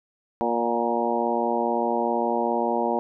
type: harmonic tone with a mistuned harmonic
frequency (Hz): 117.6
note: A#2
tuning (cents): +16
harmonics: 2 / 3 / 4 / 5 / 6 / 7 / 8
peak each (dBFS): -29 / -29 / -29 / -29 / -29 / -29 / -29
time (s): 0.41-2.99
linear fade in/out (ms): 0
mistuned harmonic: 6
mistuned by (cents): +31
effects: none